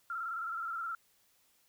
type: tone with vibrato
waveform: sine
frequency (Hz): 1352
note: E6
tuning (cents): +43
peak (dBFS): -35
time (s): 0.1-0.95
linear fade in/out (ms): 2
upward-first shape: square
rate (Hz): 19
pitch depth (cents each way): 48
effects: white hiss -70 dBFS RMS until 1.68 s